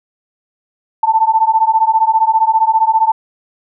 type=beating tone pair; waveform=sine; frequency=880 / 895 Hz; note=A5 / A5; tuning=0 / +29 cents; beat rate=15 Hz; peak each=-12 dBFS; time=1.03-3.12 s; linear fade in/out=5 ms; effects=none